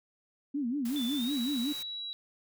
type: tone with vibrato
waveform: sine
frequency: 261.6 Hz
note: C4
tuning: in tune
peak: -29 dBFS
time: 0.54-1.73 s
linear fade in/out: 10 ms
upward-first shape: sine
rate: 5.4 Hz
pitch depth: 220 cents each way
type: noise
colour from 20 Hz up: white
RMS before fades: -45 dBFS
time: 0.85-1.83 s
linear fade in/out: 5 ms
type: tone with pitch glide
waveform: sine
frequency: 3514 to 3899 Hz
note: A7 to B7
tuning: -3 to -23 cents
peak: -36 dBFS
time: 0.96-2.13 s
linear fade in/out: 0 ms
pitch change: +180 cents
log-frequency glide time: 1.15-1.34 s
effects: none